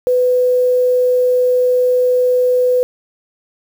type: tone with quantisation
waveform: sine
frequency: 499.6 Hz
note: B4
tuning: 20 cents sharp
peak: -10 dBFS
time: 0.07-2.83 s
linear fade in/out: 0 ms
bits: 6
effects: none